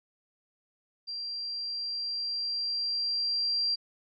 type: tone with level ramp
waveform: sine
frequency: 4736 Hz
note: D8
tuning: 14 cents sharp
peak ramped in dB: -34 to -25 dBFS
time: 1.07-3.76 s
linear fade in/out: 20 ms
effects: none